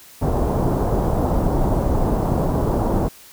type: low-pass noise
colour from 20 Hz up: pink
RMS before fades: -19 dBFS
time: 0.21-3.09 s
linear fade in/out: 20 ms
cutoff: 900 Hz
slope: 24 dB/octave
effects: white hiss -45 dBFS RMS until 3.32 s